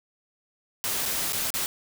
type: noise with dropouts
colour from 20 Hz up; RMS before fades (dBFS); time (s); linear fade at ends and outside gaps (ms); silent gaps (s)
white; -28; 0.84-1.66; 0; 1.055-1.059 / 1.323-1.331 / 1.504-1.54
effects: none